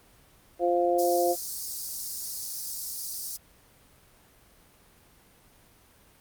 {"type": "harmonic tone", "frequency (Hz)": 174.61, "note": "F3", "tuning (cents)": 0, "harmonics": [2, 3, 4], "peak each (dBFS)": [-26, -26, -26], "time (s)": [0.59, 1.36], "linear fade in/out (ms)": 50}
{"type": "high-pass noise", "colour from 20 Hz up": "pink", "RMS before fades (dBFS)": -35, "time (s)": [0.98, 3.37], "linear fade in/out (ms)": 10, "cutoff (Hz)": 4700, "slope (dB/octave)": 48}
{"effects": ["pink hiss -58 dBFS RMS until 6.2 s", "Opus 32 kbps"]}